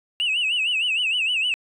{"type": "tone with vibrato", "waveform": "sine", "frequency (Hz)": 2754, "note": "F7", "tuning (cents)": -25, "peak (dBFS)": -18, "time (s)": [0.2, 1.54], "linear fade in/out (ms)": 0, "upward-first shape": "sine", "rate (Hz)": 6.5, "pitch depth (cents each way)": 150, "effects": ["tanh soft clip ceiling -17 dBFS"]}